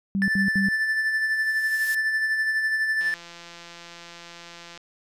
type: tone bursts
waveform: sine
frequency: 196 Hz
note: G3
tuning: in tune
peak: -21 dBFS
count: 3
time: 0.15-0.686 s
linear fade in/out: 0 ms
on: 130 ms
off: 73 ms
type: tone with tremolo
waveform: triangle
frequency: 1760 Hz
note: A6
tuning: in tune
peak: -18 dBFS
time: 0.22-3.14 s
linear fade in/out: 0 ms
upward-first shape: sine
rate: 12 Hz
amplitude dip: 40%
type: noise with exponential growth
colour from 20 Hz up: blue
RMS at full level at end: -31 dBFS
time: 0.98-1.95 s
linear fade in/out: 5 ms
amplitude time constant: 210 ms
type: click train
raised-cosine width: 0.2 ms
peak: -25 dBFS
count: 303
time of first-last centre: 3.01-4.776 s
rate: 171 Hz
effects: resampled to 32000 Hz